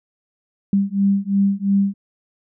sine beating tone pair, 196.6 / 199.5 Hz, G3 / G3, +5 / +31 cents, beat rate 2.9 Hz, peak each -18 dBFS, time 0.73-1.94 s, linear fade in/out 2 ms, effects none

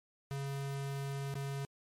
square tone with dropouts, 138.59 Hz, C#3, in tune, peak -37 dBFS, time 0.31-1.65 s, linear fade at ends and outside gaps 0 ms, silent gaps 1.341-1.354 s, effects MP3 64 kbps

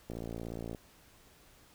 click train, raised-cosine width 2 ms, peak -27 dBFS, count 38, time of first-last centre 0.1-0.748 s, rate 57.1 Hz, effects pink hiss -61 dBFS RMS until 1.74 s

